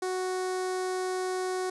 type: tone with notch filter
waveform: sawtooth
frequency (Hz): 370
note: F#4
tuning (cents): 0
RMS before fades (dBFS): -31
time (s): 0.02-1.7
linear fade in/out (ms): 5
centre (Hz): 2800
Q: 1.2
effects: resampled to 24000 Hz + 10-bit